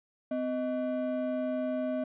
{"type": "ring-modulated tone", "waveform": "triangle", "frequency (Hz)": 440, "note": "A4", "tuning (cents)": 0, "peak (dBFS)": -24, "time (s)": [0.31, 2.04], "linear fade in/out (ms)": 5, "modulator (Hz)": 184, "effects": ["resampled to 8000 Hz"]}